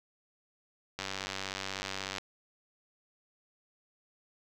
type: click train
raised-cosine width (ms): 0.2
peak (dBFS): -18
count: 116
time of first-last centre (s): 0.99-2.183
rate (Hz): 96.4
effects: none